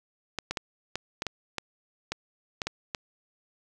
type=clicks; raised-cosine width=0.2 ms; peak=-13 dBFS; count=11; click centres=0.387 / 0.51 / 0.572 / 0.956 / 1.221 / 1.267 / 1.583 / 2.12 / 2.618 / 2.67 / 2.948 s; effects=none